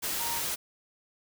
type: tone in noise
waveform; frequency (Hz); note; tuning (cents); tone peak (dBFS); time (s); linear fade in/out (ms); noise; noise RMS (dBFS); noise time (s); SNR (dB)
sine; 932.3; A#5; 0; -36; 0.19-0.4; 20; white; -32; 0.02-0.56; -7
effects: none